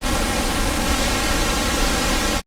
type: noise with comb filter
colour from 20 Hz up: pink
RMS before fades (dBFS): -19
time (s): 0.01-2.42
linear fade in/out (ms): 50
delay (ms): 3.7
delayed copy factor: +0.65
effects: low-pass 9000 Hz 12 dB/octave + Opus 24 kbps